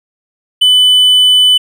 triangle tone, 3000 Hz, F#7, 23 cents sharp, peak -3 dBFS, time 0.61-1.58 s, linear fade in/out 10 ms, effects none

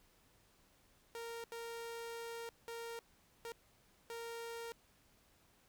sawtooth tone bursts at uneven times, 463.8 Hz, A#4, 9 cents flat, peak -40 dBFS, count 5, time 1.15-1.44 / 1.52-2.49 / 2.68-2.99 / 3.45-3.52 / 4.1-4.72 s, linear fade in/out 0 ms, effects pink hiss -70 dBFS RMS until 5.68 s

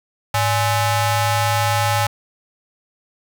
sawtooth ring-modulated tone, 469.6 Hz, A#4, 13 cents sharp, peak -9 dBFS, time 0.34-2.07 s, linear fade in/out 5 ms, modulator 364 Hz, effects none

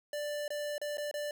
square tone with dropouts, 589 Hz, D5, 5 cents sharp, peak -35 dBFS, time 0.13-1.31 s, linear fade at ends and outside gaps 2 ms, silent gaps 0.48-0.504 / 0.781-0.815 / 0.972-0.981 / 1.113-1.14 s, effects 12-bit

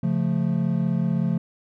triangle chord, Db augmented, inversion none, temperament equal, 138.59 / 174.61 / 220 Hz, Db3 / F3 / A3, 0 / 0 / 0 cents, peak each -24 / -21 / -24 dBFS, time 0.03-1.38 s, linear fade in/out 5 ms, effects none

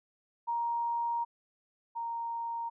sine tone pair in turn, 938 / 929.4 Hz, A#5 / A#5, +11 / -5 cents, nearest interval unison, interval 16 cents, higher first, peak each -29 / -33 dBFS, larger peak first, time 0.47-1.25 / 1.95-2.7 s, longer first, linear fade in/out 20 ms, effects none

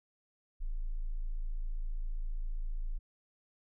sine tone, 27.5 Hz, A0, in tune, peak -32 dBFS, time 0.6-2.99 s, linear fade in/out 20 ms, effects none

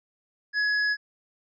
sine tone with tanh clipping, 1684 Hz, G#6, 24 cents sharp, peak -24 dBFS, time 0.53-0.97 s, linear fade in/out 50 ms, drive 17 dB, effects resampled to 16000 Hz

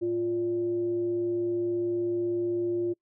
sine tone with frequency modulation, 349.2 Hz, F4, in tune, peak -25 dBFS, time 0.01-2.94 s, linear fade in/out 20 ms, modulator 238 Hz, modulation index 0.25, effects noise-tail reverb RT60 0.1 s tail -25 dB re dry

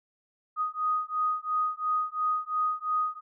sine beating tone pair, 1244.5 / 1247.4 Hz, D#6 / D#6, 0 / +4 cents, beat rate 2.9 Hz, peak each -29 dBFS, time 0.56-3.21 s, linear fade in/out 50 ms, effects none

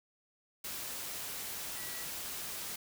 sine tone in noise, 1940 Hz, B6, 31 cents flat, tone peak -50 dBFS, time 1.76-2.05 s, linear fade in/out 5 ms, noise white, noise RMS -41 dBFS, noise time 0.64-2.76 s, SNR -12 dB, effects none

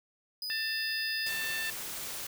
45% pulse tone, 4978 Hz, D#8, in tune, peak -34 dBFS, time 0.42-1.29 s, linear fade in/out 2 ms
harmonic tone, 890 Hz, A5, 20 cents sharp, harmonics 2 / 3 / 4 / 5, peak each -34 / -39 / -42 / -44 dBFS, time 0.5-1.7 s, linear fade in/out 0 ms
white noise, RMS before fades -39 dBFS, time 1.26-2.27 s, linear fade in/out 5 ms
effects none

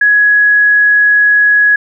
sine tone, 1675 Hz, G#6, 14 cents sharp, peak -5 dBFS, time 0.01-1.76 s, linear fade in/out 5 ms, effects none

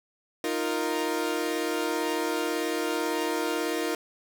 sawtooth chord, Eb suspended second, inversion none, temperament equal, 311.1 / 349.2 / 466.2 Hz, Eb4 / F4 / Bb4, 0 / 0 / 0 cents, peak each -27 dBFS, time 0.44-3.95 s, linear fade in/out 2 ms, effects none

